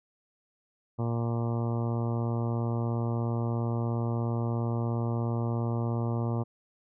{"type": "harmonic tone", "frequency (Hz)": 117, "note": "A#2", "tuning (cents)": 7, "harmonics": [1, 2, 3, 4, 5, 6, 7, 8, 9, 10], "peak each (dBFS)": [-28, -34, -38, -40, -42, -44, -45, -46, -47, -48], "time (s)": [0.98, 6.44], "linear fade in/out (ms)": 20, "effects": []}